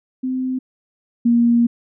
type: tone pair in turn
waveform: sine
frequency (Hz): 257.8 / 236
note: C4 / A#3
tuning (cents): -26 / +22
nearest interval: major second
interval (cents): 152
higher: first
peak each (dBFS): -19 / -11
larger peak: second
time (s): 0.23-0.59 / 1.25-1.67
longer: second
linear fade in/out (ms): 10
effects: none